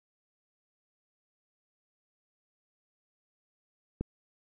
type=click; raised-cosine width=3 ms; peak=-19 dBFS; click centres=4.01 s; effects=none